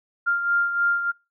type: beating tone pair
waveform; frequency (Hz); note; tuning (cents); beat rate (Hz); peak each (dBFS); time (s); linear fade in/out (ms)
sine; 1396.9 / 1400.2; F6 / F6; 0 / +4; 3.3; -20 / -28; 0.26-1.12; 20
effects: noise-tail reverb RT60 0.3 s tail -26 dB re dry